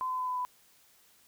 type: tone with pitch steps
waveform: sine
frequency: 1025 / 1017.9 / 1010.9 / 1003.9 / 997 Hz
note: C6 / C6 / B5 / B5 / B5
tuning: -36 / -48 / +40 / +28 / +16 cents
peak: -30 dBFS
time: 0.01-0.45 s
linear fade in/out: 0 ms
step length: 88 ms
effects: white hiss -63 dBFS RMS until 1.27 s